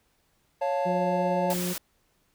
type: chord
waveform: triangle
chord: Db augmented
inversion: none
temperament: equal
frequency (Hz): 554.4 / 698.5 / 880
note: Db5 / F5 / A5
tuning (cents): 0 / 0 / 0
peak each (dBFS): -25 / -29 / -28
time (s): 0.61-1.54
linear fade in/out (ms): 10
type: harmonic tone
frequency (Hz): 179.2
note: F3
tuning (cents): +45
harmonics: 1 / 2 / 3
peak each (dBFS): -29 / -34 / -39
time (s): 0.85-1.74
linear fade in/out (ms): 20
type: noise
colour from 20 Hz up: white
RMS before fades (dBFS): -34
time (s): 1.5-1.78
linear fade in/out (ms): 2
effects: pink hiss -69 dBFS RMS until 2.34 s